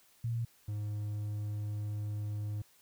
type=tone pair in turn; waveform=sine / triangle; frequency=116.54 / 104.67 Hz; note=A#2 / G#2; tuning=0 / +14 cents; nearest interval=major second; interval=186 cents; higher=first; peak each=-31 / -32 dBFS; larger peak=first; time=0.24-0.45 / 0.68-2.62 s; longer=second; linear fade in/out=5 ms; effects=white hiss -65 dBFS RMS until 2.81 s